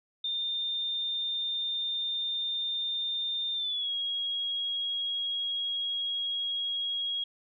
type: tone with pitch glide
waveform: sine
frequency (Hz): 3615 to 3296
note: A7 to G#7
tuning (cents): +46 to -14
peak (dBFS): -29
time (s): 0.24-7.24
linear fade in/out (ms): 5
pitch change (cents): -160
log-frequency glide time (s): 3.54-3.91
effects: none